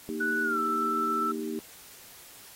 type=chord; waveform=sine; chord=Eb major; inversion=second; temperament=equal with one note detuned; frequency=233.1 / 311.1 / 394.7 Hz; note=Bb3 / Eb4 / G4; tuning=0 / 0 / +12 cents; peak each=-35 dBFS; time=0.09-1.59 s; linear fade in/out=0 ms
type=tone with pitch glide; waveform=sine; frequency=1480 to 1326.2 Hz; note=F#6 to E6; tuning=0 to +10 cents; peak=-26 dBFS; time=0.2-1.32 s; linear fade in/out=10 ms; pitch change=-190 cents; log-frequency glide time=0.43-0.59 s
effects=white hiss -50 dBFS RMS until 2.55 s + AAC 48 kbps